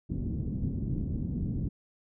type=low-pass noise; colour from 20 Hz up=white; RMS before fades=-32 dBFS; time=0.09-1.69 s; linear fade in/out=10 ms; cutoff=230 Hz; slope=24 dB/octave; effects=none